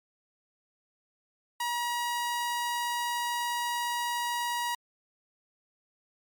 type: tone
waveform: sawtooth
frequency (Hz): 957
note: A#5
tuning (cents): +45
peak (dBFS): -25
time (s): 1.6-4.75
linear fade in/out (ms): 5
effects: MP3 96 kbps